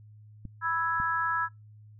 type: clicks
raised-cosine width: 5 ms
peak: -27 dBFS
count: 2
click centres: 0.453 / 1.001 s
type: chord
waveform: sine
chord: E major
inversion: second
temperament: equal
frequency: 987.8 / 1318.5 / 1661.2 Hz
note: B5 / E6 / G#6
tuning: 0 / 0 / 0 cents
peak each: -32 / -29 / -30 dBFS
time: 0.61-1.49 s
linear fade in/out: 50 ms
effects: noise-tail reverb RT60 0.2 s tail -26 dB re dry + added 106 Hz sine -49 dBFS peak until 1.99 s